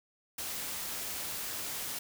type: noise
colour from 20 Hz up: white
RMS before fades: -38 dBFS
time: 0.38-1.99 s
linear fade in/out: 5 ms
effects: none